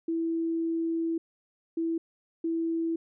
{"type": "tone bursts at uneven times", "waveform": "sine", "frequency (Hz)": 329.6, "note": "E4", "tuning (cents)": 0, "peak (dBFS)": -26, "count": 3, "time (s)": [[0.08, 1.18], [1.77, 1.98], [2.44, 2.96]], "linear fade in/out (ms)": 5, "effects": []}